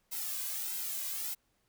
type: noise with flanger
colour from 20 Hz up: blue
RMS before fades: -37 dBFS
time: 0.11-1.35 s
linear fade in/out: 20 ms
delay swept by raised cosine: 1.7 to 2.23 ms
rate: 1.6 Hz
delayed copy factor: -0.95
effects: pink hiss -75 dBFS RMS until 1.68 s